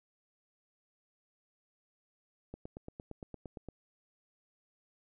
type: click train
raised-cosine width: 2 ms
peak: -30 dBFS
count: 11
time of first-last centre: 2.54-3.687 s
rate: 8.72 Hz
effects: none